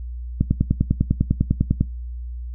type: click train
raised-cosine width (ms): 5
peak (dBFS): -4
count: 15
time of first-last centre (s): 0.41-1.81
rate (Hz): 10
effects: noise-tail reverb RT60 0.2 s tail -20 dB re dry + added 60 Hz sine -28 dBFS peak until 2.54 s